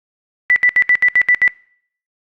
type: tone bursts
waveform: sine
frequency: 1975.5 Hz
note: B6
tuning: in tune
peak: -8 dBFS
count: 8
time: 0.5-1.478 s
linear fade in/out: 0 ms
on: 61 ms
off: 70 ms
effects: noise-tail reverb RT60 0.6 s tail -24 dB re dry + Opus 48 kbps